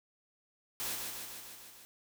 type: noise with echo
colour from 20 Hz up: white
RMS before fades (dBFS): -37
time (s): 0.8-0.95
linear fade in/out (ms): 0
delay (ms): 150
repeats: 6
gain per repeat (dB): -3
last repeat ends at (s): 1.85
effects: none